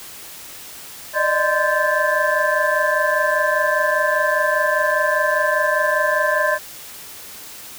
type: tone cluster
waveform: sine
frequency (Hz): 595 / 620 / 1032 / 1576 / 1743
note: D5 / D#5 / C6 / G6 / A6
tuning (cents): +22 / -6 / -24 / +9 / -17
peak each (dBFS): -22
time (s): 1.13-6.59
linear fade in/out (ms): 50
effects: white hiss -37 dBFS RMS until 7.78 s